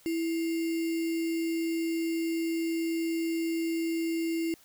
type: tone with sample-and-hold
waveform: sine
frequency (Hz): 329.6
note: E4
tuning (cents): 0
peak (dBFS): -27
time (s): 0.06-4.54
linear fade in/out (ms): 0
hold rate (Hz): 2450
effects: white hiss -59 dBFS RMS until 4.64 s